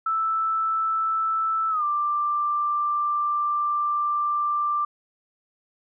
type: tone with pitch glide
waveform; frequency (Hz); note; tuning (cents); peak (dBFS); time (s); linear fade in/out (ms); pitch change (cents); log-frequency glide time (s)
sine; 1318.5 to 1181.5; E6 to D6; 0 to +10; -21; 0.06-4.85; 5; -190; 1.7-1.84
effects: none